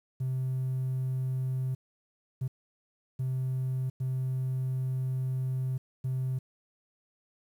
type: tone bursts at uneven times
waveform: triangle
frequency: 130 Hz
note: C3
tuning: 11 cents flat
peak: -25 dBFS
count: 5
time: 0.2-1.75 / 2.41-2.48 / 3.19-3.9 / 4-5.78 / 6.04-6.39 s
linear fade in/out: 10 ms
effects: tanh soft clip ceiling -24 dBFS + 10-bit